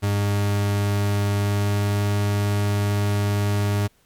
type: tone with pitch glide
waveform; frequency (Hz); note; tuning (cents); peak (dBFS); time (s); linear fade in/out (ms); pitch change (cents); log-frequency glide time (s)
40% pulse; 101.6 to 102.19; G#2 to G#2; -38 to -27; -18; 0.02-3.88; 20; +11; 1.34-2.08
effects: pink hiss -61 dBFS RMS until 4.05 s + MP3 96 kbps